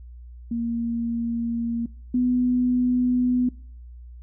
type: tone pair in turn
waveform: sine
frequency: 233.1 / 248.6 Hz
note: A#3 / B3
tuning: 0 / +12 cents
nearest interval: minor second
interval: 112 cents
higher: second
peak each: -23 / -18 dBFS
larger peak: second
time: 0.51-1.86 / 2.14-3.49 s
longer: neither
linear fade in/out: 5 ms
effects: noise-tail reverb RT60 0.5 s tail -23 dB re dry + added 60 Hz sine -39 dBFS peak until 4.22 s